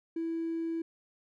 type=tone with hard clipping; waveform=triangle; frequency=329.6 Hz; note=E4; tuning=in tune; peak=-31 dBFS; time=0.16-0.82 s; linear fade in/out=5 ms; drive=3 dB; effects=none